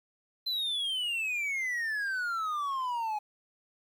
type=exponential sweep; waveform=triangle; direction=down; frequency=4100 to 830.6 Hz; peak=-28 dBFS; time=0.46-3.19 s; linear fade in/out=10 ms; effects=10-bit